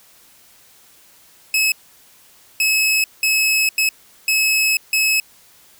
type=tone bursts at uneven times; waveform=sawtooth; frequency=2580 Hz; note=E7; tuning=38 cents flat; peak=-11 dBFS; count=6; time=1.54-1.72 / 2.6-3.04 / 3.23-3.69 / 3.78-3.89 / 4.28-4.77 / 4.93-5.2 s; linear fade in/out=2 ms; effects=white hiss -50 dBFS RMS until 5.79 s